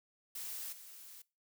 blue noise with level steps, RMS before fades -43 / -53 dBFS, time 0.35-1.22 s, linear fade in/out 5 ms, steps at 0.72 s, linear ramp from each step 10 ms, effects noise-tail reverb RT60 0.3 s tail -22 dB re dry

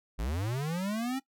square linear sweep, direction up, 46.25 to 272.5 Hz, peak -31 dBFS, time 0.18-1.2 s, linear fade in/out 20 ms, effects noise-tail reverb RT60 0.1 s tail -19 dB re dry

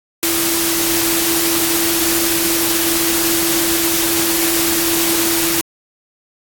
sine tone in noise, 334.4 Hz, E4, 25 cents sharp, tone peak -20 dBFS, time 0.23-5.61 s, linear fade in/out 0 ms, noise white, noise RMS -17 dBFS, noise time 0.23-5.61 s, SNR -6 dB, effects AAC 64 kbps

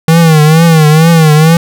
square tone with vibrato, 159.3 Hz, D#3, 41 cents sharp, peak -3 dBFS, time 0.08-1.57 s, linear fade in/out 2 ms, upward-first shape triangle, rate 2.2 Hz, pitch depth 110 cents each way, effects none

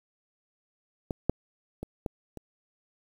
clicks, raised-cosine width 2 ms, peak -17 / -9 / -22 / -17 / -27 dBFS, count 5, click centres 1.108 / 1.296 / 1.83 / 2.062 / 2.373 s, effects 8-bit

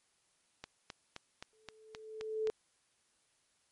click train, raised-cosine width 0.2 ms, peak -26 dBFS, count 8, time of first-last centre 0.64-2.472 s, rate 3.82 Hz
sine tone with exponential growth, 436.4 Hz, A4, 14 cents flat, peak -29 dBFS, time 1.53-2.5 s, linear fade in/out 0 ms, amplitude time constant 210 ms
effects white hiss -74 dBFS RMS until 3.71 s + MP3 48 kbps

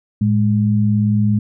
sine tone pair together, 110.09 / 207.7 Hz, A2 / G#3, +1 / 0 cents, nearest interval major seventh, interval 1099 cents, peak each -15 dBFS, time 0.21-1.39 s, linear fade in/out 5 ms, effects none

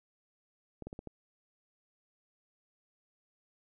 clicks, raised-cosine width 2 ms, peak -29 dBFS, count 5, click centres 0.823 / 0.87 / 0.929 / 0.991 / 1.073 s, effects none

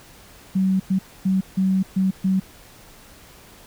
sine tone bursts at uneven times, 189.7 Hz, F#3, 43 cents sharp, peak -16 dBFS, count 6, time 0.55-0.8 / 0.9-0.99 / 1.25-1.41 / 1.57-1.83 / 1.96-2.11 / 2.24-2.4 s, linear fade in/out 10 ms, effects pink hiss -47 dBFS RMS until 3.66 s

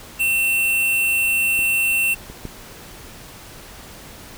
square tone, 2700 Hz, E7, 41 cents sharp, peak -17 dBFS, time 0.19-2.15 s, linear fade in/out 20 ms
clicks, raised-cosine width 3 ms, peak -23 / -22 / -16 dBFS, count 3, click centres 1.591 / 2.3 / 2.453 s
effects pink hiss -40 dBFS RMS until 4.37 s

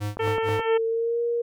square tone with tremolo, 103.83 Hz, G#2, in tune, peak -26 dBFS, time 0-0.62 s, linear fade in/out 20 ms, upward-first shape sine, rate 4.3 Hz, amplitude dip 100%
click train, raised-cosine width 1 ms, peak -18 dBFS, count 5, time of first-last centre 0.17-0.594 s, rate 9.43 Hz
harmonic tone, 447.9 Hz, A4, 31 cents sharp, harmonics 1 / 2 / 3 / 4 / 5 / 6 / 7, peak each -24 / -30 / -34 / -36 / -38 / -40 / -41 dBFS, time 0.19-0.78 s, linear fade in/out 10 ms
sine tone with pitch glide, 452.1 to 471.6 Hz, A4 to A#4, +47 to +20 cents, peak -22 dBFS, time 0.6-1.42 s, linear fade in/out 10 ms, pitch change +73 cents, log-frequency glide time 0.86-1.21 s
effects none

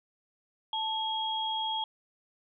sine tone pair together, 880 / 3286 Hz, A5 / G#7, 0 / -19 cents, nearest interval octave + major seventh, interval 2281 cents, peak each -32 / -32 dBFS, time 0.73-1.84 s, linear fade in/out 2 ms, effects none

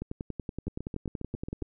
two click trains, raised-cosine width 3 ms, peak -23 / -21 dBFS, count 8 / 18, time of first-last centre 0.67-1.621 / 0.02-1.624 s, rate 7.36 / 10.6 Hz, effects none

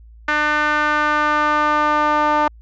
sawtooth tone with band-pass filter sweep, 300 Hz, D4, 37 cents sharp, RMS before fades -17 dBFS, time 0.28-2.48 s, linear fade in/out 5 ms, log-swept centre 1600 to 1000 Hz, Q 2.9, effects added 56 Hz sine -40 dBFS peak until 2.61 s + resampled to 16000 Hz

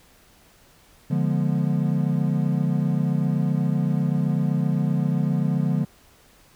triangle chord, D diminished seventh, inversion none, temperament equal with one note detuned, 146.83 / 174.61 / 207.7 / 242.8 Hz, D3 / F3 / Ab3 / Cb4, 0 / 0 / 0 / -29 cents, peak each -21 / -22 / -26 / -27 dBFS, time 1.1-5.85 s, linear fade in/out 10 ms, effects pink hiss -55 dBFS RMS until 6.55 s

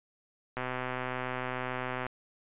click train, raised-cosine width 0.5 ms, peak -19 dBFS, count 191, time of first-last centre 0.57-2.066 s, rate 127 Hz, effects resampled to 8000 Hz

